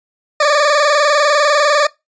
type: tone with vibrato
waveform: 20% pulse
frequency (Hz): 587.3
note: D5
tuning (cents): 0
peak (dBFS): -5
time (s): 0.4-1.87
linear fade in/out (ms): 5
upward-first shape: square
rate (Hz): 20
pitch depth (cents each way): 58
effects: noise-tail reverb RT60 0.2 s tail -22 dB re dry + resampled to 16000 Hz